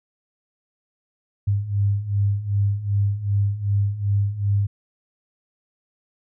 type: beating tone pair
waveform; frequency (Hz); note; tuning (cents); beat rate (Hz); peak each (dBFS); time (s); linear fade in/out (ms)
sine; 99.3 / 101.9; G2 / G#2; +23 / -32; 2.6; -24 / -20; 1.47-4.67; 10
effects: none